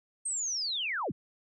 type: linear sweep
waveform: sine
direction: down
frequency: 8530 to 69.3 Hz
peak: -30 dBFS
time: 0.25-1.12 s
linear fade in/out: 10 ms
effects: none